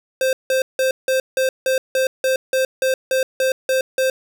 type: tone bursts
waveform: square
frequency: 523.3 Hz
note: C5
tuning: in tune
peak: -16 dBFS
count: 14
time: 0.21-4.1 s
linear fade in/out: 2 ms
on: 120 ms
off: 170 ms
effects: none